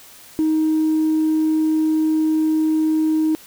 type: tone with tanh clipping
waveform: triangle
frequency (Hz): 313.6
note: D#4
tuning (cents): +14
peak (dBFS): -15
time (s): 0.39-3.35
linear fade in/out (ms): 0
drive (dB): 5
effects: white hiss -44 dBFS RMS until 3.46 s